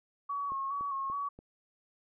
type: tone with vibrato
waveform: sine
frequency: 1108.7 Hz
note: C#6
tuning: in tune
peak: -32 dBFS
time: 0.29-1.29 s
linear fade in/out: 10 ms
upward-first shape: square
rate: 2.4 Hz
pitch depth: 35 cents each way
type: click train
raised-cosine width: 2 ms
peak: -36 dBFS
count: 4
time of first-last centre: 0.52-1.39 s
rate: 3.45 Hz
effects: none